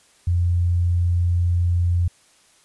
sine tone, 87.31 Hz, F2, in tune, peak -16 dBFS, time 0.27-2.08 s, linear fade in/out 5 ms, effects white hiss -56 dBFS RMS until 2.64 s + resampled to 24000 Hz

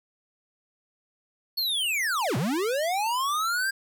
square linear two-way sweep, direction down then up, 4435 to 110.7 to 1616 Hz, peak -25 dBFS, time 1.57-3.71 s, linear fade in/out 10 ms, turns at 2.37 s, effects none

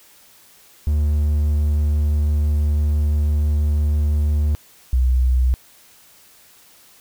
triangle / sine tone pair in turn, 74.5 / 63.01 Hz, D2 / B1, +25 / +35 cents, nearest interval minor third, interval 290 cents, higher first, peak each -13 / -13 dBFS, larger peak neither, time 0.87-4.55 / 4.93-5.54 s, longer first, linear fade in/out 0 ms, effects white hiss -50 dBFS RMS until 7 s

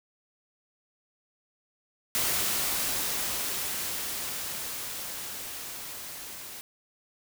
white noise with level ramp, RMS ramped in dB -27 to -42 dBFS, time 2.15-6.61 s, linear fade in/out 0 ms, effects none

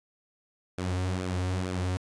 sawtooth tone with flanger, 91.8 Hz, F#2, 13 cents flat, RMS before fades -30 dBFS, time 0.78-1.97 s, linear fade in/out 0 ms, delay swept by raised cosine 1 to 6.2 ms, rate 2.2 Hz, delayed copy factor -0.6, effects resampled to 22050 Hz

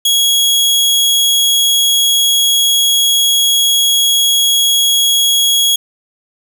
sawtooth tone, 3322 Hz, G#7, in tune, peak -6 dBFS, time 0.05-5.76 s, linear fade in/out 5 ms, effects none

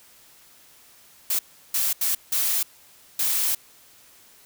blue noise bursts at uneven times, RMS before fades -23 dBFS, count 5, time 1.3-1.39 / 1.74-1.93 / 2.01-2.15 / 2.32-2.63 / 3.19-3.55 s, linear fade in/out 5 ms, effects white hiss -53 dBFS RMS until 4.45 s

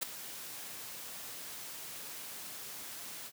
white noise with ADSR envelope, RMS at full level -31 dBFS, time 0.01-3.32 s, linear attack 19 ms, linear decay 6 ms, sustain -14 dB, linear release 58 ms, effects high-pass 100 Hz 12 dB/octave

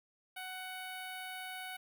10% pulse tone with notch filter, 745 Hz, F#5, 12 cents sharp, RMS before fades -44 dBFS, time 0.36-1.77 s, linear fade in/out 10 ms, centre 5500 Hz, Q 1, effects 11-bit

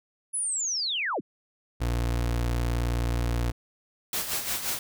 sine linear sweep, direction down, 10470 to 96.7 Hz, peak -26 dBFS, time 0.33-1.21 s, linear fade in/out 20 ms
30% pulse tone, 59 Hz, A#1, 22 cents sharp, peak -22 dBFS, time 1.8-3.52 s, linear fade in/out 20 ms
white noise with tremolo, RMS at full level -28 dBFS, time 4.13-4.79 s, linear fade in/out 2 ms, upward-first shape sine, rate 5.7 Hz, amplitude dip 60%
effects none

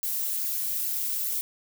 violet noise with flanger, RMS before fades -29 dBFS, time 0.03-1.41 s, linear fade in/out 0 ms, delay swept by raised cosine 0.42 to 5.32 ms, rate 2.4 Hz, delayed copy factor +0.55, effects none

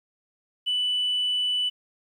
sine tone, 2980 Hz, F#7, 12 cents sharp, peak -21 dBFS, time 0.66-1.7 s, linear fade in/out 20 ms, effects tanh soft clip ceiling -19 dBFS + 10-bit

